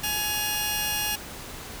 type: tone pair together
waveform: 10% pulse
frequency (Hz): 841.4 / 2830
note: G#5 / F7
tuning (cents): +22 / +22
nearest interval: octave + major sixth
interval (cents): 2100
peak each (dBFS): -21 / -19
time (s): 0.03-1.16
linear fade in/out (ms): 10
effects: pink hiss -39 dBFS RMS until 1.8 s